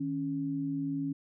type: tone pair together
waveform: sine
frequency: 155.57 / 277.2 Hz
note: D#3 / C#4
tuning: 0 / 0 cents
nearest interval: minor seventh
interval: 1000 cents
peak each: -37 / -31 dBFS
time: 0-1.13 s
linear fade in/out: 10 ms
effects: none